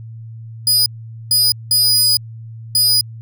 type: tone bursts at uneven times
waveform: sawtooth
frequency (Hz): 4951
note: D#8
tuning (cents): -9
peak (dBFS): -8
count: 4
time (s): 0.67-0.86 / 1.31-1.52 / 1.71-2.17 / 2.75-3.01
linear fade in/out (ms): 2
effects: added 113 Hz sine -30 dBFS peak until 3.21 s